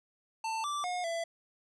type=tone with pitch steps; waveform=square; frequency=891 / 1169 / 720 / 669 Hz; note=A5 / D6 / F#5 / E5; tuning=+22 / -8 / -47 / +25 cents; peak=-33 dBFS; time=0.44-1.24 s; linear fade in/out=5 ms; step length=200 ms; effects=resampled to 22050 Hz